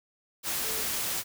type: tone in noise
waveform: sine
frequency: 440 Hz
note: A4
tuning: in tune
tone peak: -41 dBFS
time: 0.62-0.85 s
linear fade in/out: 50 ms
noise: white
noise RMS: -31 dBFS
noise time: 0.43-1.24 s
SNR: -13 dB
effects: none